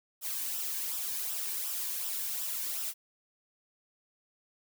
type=noise with flanger; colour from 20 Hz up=blue; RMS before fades=-35 dBFS; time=0.21-2.94 s; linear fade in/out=50 ms; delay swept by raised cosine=0.45 to 1.55 ms; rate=2.7 Hz; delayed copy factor=-0.55; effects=none